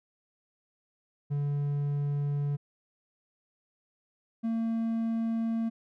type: tone pair in turn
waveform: triangle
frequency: 143.8 / 227.1 Hz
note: D3 / A#3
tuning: -36 / -45 cents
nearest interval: minor sixth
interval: 791 cents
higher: second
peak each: -25 dBFS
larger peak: neither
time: 1.3-2.57 / 4.43-5.7 s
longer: neither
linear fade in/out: 20 ms
effects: none